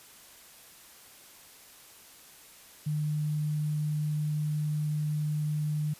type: tone with sample-and-hold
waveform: sine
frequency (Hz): 150.9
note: D3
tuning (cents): +47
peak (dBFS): -27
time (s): 2.86-5.94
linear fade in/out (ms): 10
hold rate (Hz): 11025
effects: white hiss -53 dBFS RMS until 5.99 s + resampled to 32000 Hz